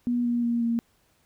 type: tone with pitch steps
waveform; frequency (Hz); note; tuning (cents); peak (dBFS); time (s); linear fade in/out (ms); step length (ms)
sine; 242 / 238.8 / 235.7 / 232.5; B3 / A#3 / A#3 / A#3; -35 / +42 / +19 / -4; -22; 0.07-0.79; 0; 180
effects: pink hiss -66 dBFS RMS until 1.25 s